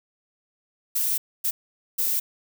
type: noise bursts at uneven times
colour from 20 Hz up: violet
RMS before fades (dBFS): -24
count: 3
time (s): 0.95-1.18 / 1.44-1.51 / 1.98-2.2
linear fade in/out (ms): 10
effects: none

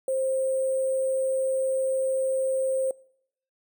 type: tone with sample-and-hold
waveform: sine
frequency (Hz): 527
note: C5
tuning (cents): +12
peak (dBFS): -23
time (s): 0.08-2.91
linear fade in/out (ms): 2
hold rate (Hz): 8820
effects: noise-tail reverb RT60 0.7 s tail -23 dB re dry

